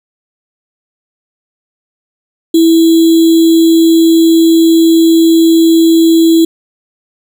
sine tone with sample-and-hold, 328.6 Hz, E4, 5 cents flat, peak -3 dBFS, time 2.54-6.45 s, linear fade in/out 5 ms, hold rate 3675 Hz, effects none

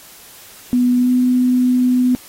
sine tone with pitch glide, 246.9 to 250.5 Hz, B3 to B3, 0 to +25 cents, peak -11 dBFS, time 0.73-2.15 s, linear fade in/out 0 ms, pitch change +25 cents, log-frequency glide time 0.99-1.1 s, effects white hiss -41 dBFS RMS until 2.28 s + AAC 48 kbps

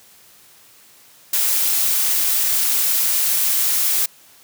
blue noise, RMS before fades -18 dBFS, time 1.33-4.06 s, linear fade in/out 5 ms, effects white hiss -49 dBFS RMS until 4.43 s + high-pass 60 Hz 12 dB/octave

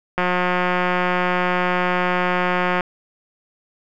click train, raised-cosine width 0.5 ms, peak -5 dBFS, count 474, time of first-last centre 0.18-2.808 s, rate 180 Hz, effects none

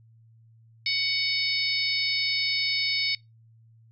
harmonic tone, 745 Hz, F#5, 12 cents sharp, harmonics 3 / 4 / 5 / 6 / 7, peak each -28 / -38 / -30 / -29 / -30 dBFS, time 0.86-3.15 s, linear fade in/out 2 ms, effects noise-tail reverb RT60 0.2 s tail -24 dB re dry + added 113 Hz sine -53 dBFS peak until 3.91 s

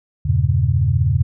sine chord, E diminished seventh, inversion none, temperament equal with one note detuned, 82.41 / 98 / 118.72 / 138.59 Hz, E2 / G2 / Bb2 / Db3, 0 / 0 / +32 / 0 cents, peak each -19 dBFS, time 0.25-1.23 s, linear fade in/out 10 ms, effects none

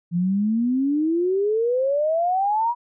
sine exponential sweep, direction up, 168.3 to 975 Hz, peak -18 dBFS, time 0.11-2.75 s, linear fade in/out 50 ms, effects none

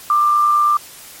sine tone with amplitude modulation, 1188 Hz, D6, 20 cents sharp, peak -9 dBFS, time 0.1-0.77 s, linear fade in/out 2 ms, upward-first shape sine, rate 109 Hz, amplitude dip 35%, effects white hiss -38 dBFS RMS until 1.2 s + MP3 64 kbps

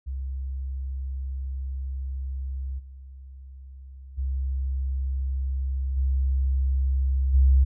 sine tone with level steps, 66.4 Hz, C2, 26 cents sharp, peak -28 / -40 / -24 / -20 / -14 dBFS, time 0.06-7.65 s, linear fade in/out 20 ms, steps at 2.78 / 4.17 / 5.96 / 7.33 s, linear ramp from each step 20 ms, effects none

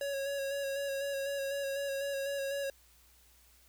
square tone with vibrato, 554.4 Hz, C#5, in tune, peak -34 dBFS, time 0.01-2.7 s, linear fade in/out 2 ms, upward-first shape square, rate 4 Hz, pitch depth 21 cents each way, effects added 60 Hz sine -65 dBFS peak until 3.68 s + white hiss -64 dBFS RMS until 3.68 s

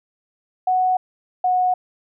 sine tone pair in turn, 740 / 732.3 Hz, F#5 / F#5, 0 / -18 cents, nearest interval unison, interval 18 cents, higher first, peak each -15 dBFS, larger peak neither, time 0.67-0.97 / 1.44-1.74 s, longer neither, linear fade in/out 5 ms, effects none

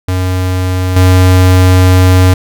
square tone with level steps, 92.1 Hz, F#2, 7 cents flat, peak -11 / -4 dBFS, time 0.08-2.34 s, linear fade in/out 5 ms, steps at 0.96 s, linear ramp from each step 5 ms, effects none

